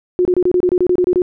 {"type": "tone bursts", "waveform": "sine", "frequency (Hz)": 360.6, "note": "F#4", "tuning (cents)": -45, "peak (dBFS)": -10, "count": 12, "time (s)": [0.19, 1.219], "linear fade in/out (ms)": 0, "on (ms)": 61, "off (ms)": 27, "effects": []}